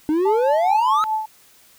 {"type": "exponential sweep", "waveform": "triangle", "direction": "up", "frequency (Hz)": [297.4, 1318.5], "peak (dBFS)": -14, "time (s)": [0.09, 1.04], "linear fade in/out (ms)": 0}
{"type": "tone with tremolo", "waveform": "sine", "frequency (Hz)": 870, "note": "A5", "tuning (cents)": -20, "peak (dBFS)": -17, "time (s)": [0.25, 1.26], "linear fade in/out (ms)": 10, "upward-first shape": "triangle", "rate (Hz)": 4.8, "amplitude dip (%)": 70}
{"effects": ["white hiss -52 dBFS RMS until 1.78 s"]}